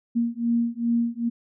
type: beating tone pair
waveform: sine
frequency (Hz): 233.2 / 235.7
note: A#3 / A#3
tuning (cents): +1 / +19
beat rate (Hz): 2.5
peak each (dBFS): -24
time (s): 0.15-1.3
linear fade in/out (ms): 20
effects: none